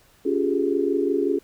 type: tone cluster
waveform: sine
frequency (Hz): 281.1 / 350.6 / 396.5 / 422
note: C#4 / F4 / G4 / G#4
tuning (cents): +24 / +7 / +20 / +28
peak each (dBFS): -25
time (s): 0.25-1.39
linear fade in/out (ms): 10
effects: pink hiss -57 dBFS RMS until 1.43 s